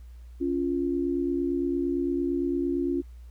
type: tone pair together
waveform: sine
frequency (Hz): 278.3 / 347.1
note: C#4 / F4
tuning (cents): +7 / -11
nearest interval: major third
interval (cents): 382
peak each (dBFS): -27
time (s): 0.4-3.02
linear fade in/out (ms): 20
effects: added 60 Hz sine -42 dBFS peak until 3.3 s + pink hiss -66 dBFS RMS until 3.3 s